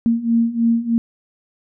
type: beating tone pair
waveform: sine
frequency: 229.4 / 232.6 Hz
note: A#3 / A#3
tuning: -28 / -4 cents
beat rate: 3.2 Hz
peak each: -19 / -16 dBFS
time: 0.06-0.98 s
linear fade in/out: 0 ms
effects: none